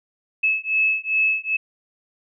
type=beating tone pair; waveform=sine; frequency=2595 / 2597.5 Hz; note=E7 / E7; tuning=-28 / -26 cents; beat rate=2.5 Hz; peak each=-21 dBFS; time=0.43-1.57 s; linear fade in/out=10 ms; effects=none